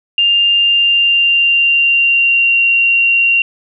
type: tone with pitch glide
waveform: sine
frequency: 2800 to 2758 Hz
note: F7 to F7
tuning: +4 to -22 cents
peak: -8 dBFS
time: 0.18-3.42 s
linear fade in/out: 2 ms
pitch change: -26 cents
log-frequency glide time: 0.54-2.62 s
effects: none